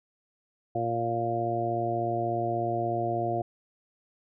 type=harmonic tone; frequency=116.54 Hz; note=A#2; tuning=in tune; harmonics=1 / 2 / 3 / 4 / 5 / 6; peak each=-34 / -39 / -32 / -39 / -35 / -29 dBFS; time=0.75-3.42 s; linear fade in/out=5 ms; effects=none